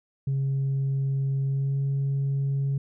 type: tone with pitch glide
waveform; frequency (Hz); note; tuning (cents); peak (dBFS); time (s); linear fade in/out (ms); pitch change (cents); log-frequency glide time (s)
sine; 136.3 to 137.96; C#3 to C#3; -29 to -8; -21; 0.27-2.78; 5; +21; 1.45-1.79
effects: tanh soft clip ceiling -21 dBFS